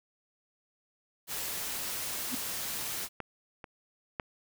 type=noise; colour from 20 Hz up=white; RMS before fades=-36 dBFS; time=1.27-3.09 s; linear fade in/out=50 ms
type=tone with exponential growth; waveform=triangle; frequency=250 Hz; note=B3; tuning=21 cents sharp; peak=-27 dBFS; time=2.27-2.35 s; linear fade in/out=5 ms; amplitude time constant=17 ms
type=clicks; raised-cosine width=0.5 ms; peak=-21 / -28 / -18 dBFS; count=3; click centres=3.203 / 3.642 / 4.198 s
effects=none